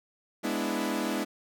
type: chord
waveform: sawtooth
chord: E dominant seventh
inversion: first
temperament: equal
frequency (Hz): 207.7 / 246.9 / 293.7 / 329.6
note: G#3 / B3 / D4 / E4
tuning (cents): 0 / 0 / 0 / 0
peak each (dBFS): -30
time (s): 0.43-1.25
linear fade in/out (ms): 20
effects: none